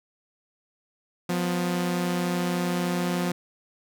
sawtooth tone pair together, 177 / 250.5 Hz, F3 / B3, +23 / +25 cents, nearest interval tritone, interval 602 cents, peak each -21 / -28 dBFS, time 1.29-3.32 s, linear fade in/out 5 ms, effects none

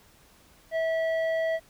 square tone with low-pass filter, 650 Hz, E5, 24 cents flat, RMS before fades -27 dBFS, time 0.71-1.6 s, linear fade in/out 50 ms, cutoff 1800 Hz, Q 1.2, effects pink hiss -58 dBFS RMS until 1.69 s

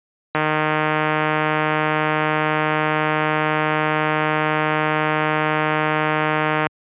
click train, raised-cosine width 0.5 ms, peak -4 dBFS, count 974, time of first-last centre 0.35-6.668 s, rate 154 Hz, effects high-pass 100 Hz 12 dB/octave + resampled to 8000 Hz

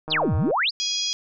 click train, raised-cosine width 1 ms, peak -20 dBFS, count 68, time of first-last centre 0.08-0.509 s, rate 156 Hz
sine exponential two-way sweep, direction down then up, 5260 to 76 to 5260 Hz, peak -19 dBFS, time 0.1-0.71 s, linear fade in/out 20 ms, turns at 0.35 s
harmonic tone, 827 Hz, G#5, 8 cents flat, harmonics 3 / 4 / 5 / 6 / 7 / 8, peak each -38 / -27 / -36 / -27 / -31 / -35 dBFS, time 0.8-1.13 s, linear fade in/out 0 ms
effects none

